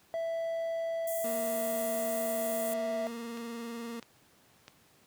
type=tone; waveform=triangle; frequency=661 Hz; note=E5; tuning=5 cents sharp; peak=-29 dBFS; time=0.14-3.07 s; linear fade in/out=0 ms
type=high-pass noise; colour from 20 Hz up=white; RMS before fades=-40 dBFS; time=1.07-2.74 s; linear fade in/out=5 ms; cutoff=6700 Hz; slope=48 dB/octave
type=tone with vibrato; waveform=30% pulse; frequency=233.1 Hz; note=A#3; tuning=in tune; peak=-35 dBFS; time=1.24-4 s; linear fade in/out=5 ms; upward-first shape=triangle; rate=20 Hz; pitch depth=43 cents each way
type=click train; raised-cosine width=0.2 ms; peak=-29 dBFS; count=4; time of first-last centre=2.72-4.681 s; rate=1.53 Hz
effects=pink hiss -63 dBFS RMS until 5.06 s + high-pass 100 Hz 12 dB/octave